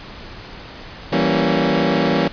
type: chord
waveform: 20% pulse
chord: E diminished seventh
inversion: none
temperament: equal with one note detuned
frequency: 164.81 / 193.52 / 233.1 / 277.2 Hz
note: E3 / G3 / Bb3 / Db4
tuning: 0 / -22 / 0 / 0 cents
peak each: -16 dBFS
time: 1.12-2.28 s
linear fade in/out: 5 ms
effects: pink hiss -36 dBFS RMS until 2.32 s + resampled to 11025 Hz